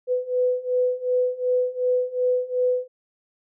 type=beating tone pair; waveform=sine; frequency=498.8 / 501.5 Hz; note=B4 / B4; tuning=+17 / +26 cents; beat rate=2.7 Hz; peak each=-24 / -22 dBFS; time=0.07-2.88 s; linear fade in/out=50 ms; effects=none